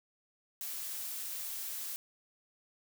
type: noise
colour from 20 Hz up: blue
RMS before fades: -40 dBFS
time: 0.61-1.96 s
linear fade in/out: 0 ms
effects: none